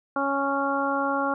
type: harmonic tone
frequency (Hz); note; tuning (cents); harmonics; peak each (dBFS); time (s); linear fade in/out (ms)
277.2; C#4; 0; 1 / 2 / 3 / 4 / 5; -29 / -29 / -29 / -29 / -29; 0.16-1.34; 2
effects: none